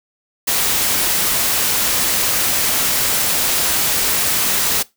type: noise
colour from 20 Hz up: white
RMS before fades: -17 dBFS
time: 0.47-4.83 s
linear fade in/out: 10 ms
effects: noise-tail reverb RT60 0.2 s tail -20 dB re dry